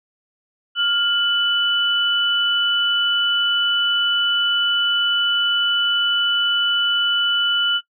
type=tone pair together; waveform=sine; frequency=1405.9 / 2982 Hz; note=F6 / F#7; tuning=+11 / +13 cents; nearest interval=octave + minor second; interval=1302 cents; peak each=-21 / -18 dBFS; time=0.75-7.81 s; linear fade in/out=50 ms; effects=noise-tail reverb RT60 0.1 s tail -18 dB re dry